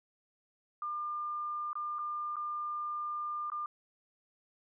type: tone with dropouts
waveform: sine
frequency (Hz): 1200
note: D6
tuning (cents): +37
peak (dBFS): -34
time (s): 0.82-3.66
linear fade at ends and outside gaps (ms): 2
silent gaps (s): 1.731-1.754 / 1.986-1.99 / 2.358-2.366 / 3.501-3.518
effects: none